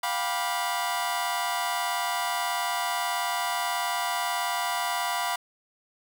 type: chord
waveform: sawtooth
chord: G dominant seventh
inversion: third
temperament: just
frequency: 705.6 / 784 / 980 / 1176 Hz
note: F5 / G5 / B5 / D6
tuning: +18 / 0 / -14 / +2 cents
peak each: -27 / -31 / -26 / -31 dBFS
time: 0.03-5.36 s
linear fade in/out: 5 ms
effects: none